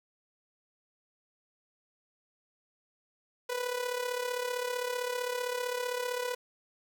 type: tone with amplitude modulation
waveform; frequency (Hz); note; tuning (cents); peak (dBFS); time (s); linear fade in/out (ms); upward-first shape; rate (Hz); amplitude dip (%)
sawtooth; 493.9; B4; 0; -25; 3.49-6.35; 10; sine; 35.5; 65
effects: 10-bit